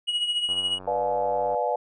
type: tone with tremolo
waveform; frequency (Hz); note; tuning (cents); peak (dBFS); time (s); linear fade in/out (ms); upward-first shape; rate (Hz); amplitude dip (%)
triangle; 2905; F#7; -32; -19; 0.07-0.79; 20; triangle; 14; 65
type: click train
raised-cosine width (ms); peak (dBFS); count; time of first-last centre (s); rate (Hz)
1; -28; 99; 0.49-1.546; 92.8
type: chord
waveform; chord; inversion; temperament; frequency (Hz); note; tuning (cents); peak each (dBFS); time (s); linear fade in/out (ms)
sine; B diminished seventh; none; just; 493.9 / 592.7 / 711.2 / 853.4; B4 / D5 / F5 / Ab5; 0 / +16 / +31 / +47; -28; 0.87-1.76; 5
effects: resampled to 24000 Hz